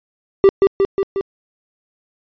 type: tone with echo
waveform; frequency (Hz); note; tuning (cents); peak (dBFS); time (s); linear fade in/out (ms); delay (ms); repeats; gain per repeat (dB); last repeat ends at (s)
triangle; 392; G4; 0; -3; 0.44-0.49; 0; 180; 4; -3; 1.21
effects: resampled to 11025 Hz